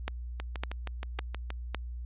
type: two click trains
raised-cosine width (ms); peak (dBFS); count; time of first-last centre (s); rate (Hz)
0.3; -16 / -21; 4 / 8; 0.08-1.747 / 0.4-1.504; 1.8 / 6.34
effects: added 60 Hz sine -36 dBFS peak until 2.05 s + resampled to 8000 Hz